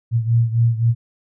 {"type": "beating tone pair", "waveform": "sine", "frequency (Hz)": [115.2, 119], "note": ["A#2", "A#2"], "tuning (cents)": [-20, 36], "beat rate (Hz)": 3.8, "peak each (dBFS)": [-15, -19], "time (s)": [0.11, 0.95], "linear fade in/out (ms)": 50, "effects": []}